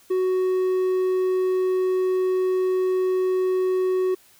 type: tone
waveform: triangle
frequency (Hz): 371.2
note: F#4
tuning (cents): +6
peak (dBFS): -17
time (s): 0.1-4.15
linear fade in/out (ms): 10
effects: white hiss -55 dBFS RMS until 4.39 s